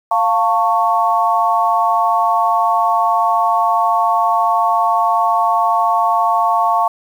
sine chord, F augmented, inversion none, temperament equal with one note detuned, 698.5 / 896.4 / 1108.7 Hz, F5 / A5 / C#6, 0 / +32 / 0 cents, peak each -16 dBFS, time 0.11-6.88 s, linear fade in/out 5 ms, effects 7-bit

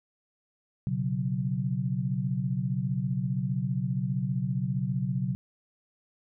sine chord, B suspended second, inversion none, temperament equal, 123.47 / 138.59 / 185 Hz, B2 / C#3 / F#3, 0 / 0 / 0 cents, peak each -31 / -30 / -31 dBFS, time 0.87-5.35 s, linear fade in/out 0 ms, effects none

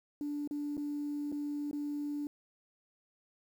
sine tone with dropouts, 291.9 Hz, D4, 10 cents flat, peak -33 dBFS, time 0.21-2.27 s, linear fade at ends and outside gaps 1 ms, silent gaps 0.475-0.51 / 0.769-0.777 / 1.318-1.324 / 1.712-1.73 s, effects tanh soft clip ceiling -30 dBFS + 10-bit

